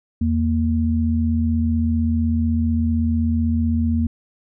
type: tone pair together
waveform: sine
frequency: 82.67 / 232.2 Hz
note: E2 / A#3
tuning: +6 / -7 cents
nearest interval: octave + tritone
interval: 1787 cents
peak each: -19 dBFS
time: 0.21-4.07 s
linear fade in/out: 5 ms
effects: none